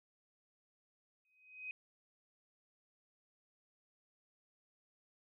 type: tone with exponential growth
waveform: sine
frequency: 2515 Hz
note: D#7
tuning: 18 cents sharp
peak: -39 dBFS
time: 1.25-1.71 s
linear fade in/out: 1 ms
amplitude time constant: 99 ms
effects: none